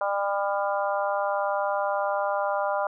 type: harmonic tone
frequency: 199.9 Hz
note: G3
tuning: 34 cents sharp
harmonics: 3 / 4 / 5 / 6 / 7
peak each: -27 / -29 / -31 / -33 / -34 dBFS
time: 0.01-2.87 s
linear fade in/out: 2 ms
effects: none